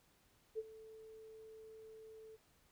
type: tone with ADSR envelope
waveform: sine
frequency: 440 Hz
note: A4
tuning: in tune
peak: -36 dBFS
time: 0.55-2.37 s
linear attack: 35 ms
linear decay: 38 ms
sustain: -17 dB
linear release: 22 ms
effects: pink hiss -72 dBFS RMS until 2.71 s